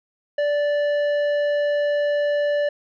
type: tone with tanh clipping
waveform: triangle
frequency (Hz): 584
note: D5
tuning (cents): -10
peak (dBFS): -20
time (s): 0.38-2.69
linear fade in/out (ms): 5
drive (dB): 14
effects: none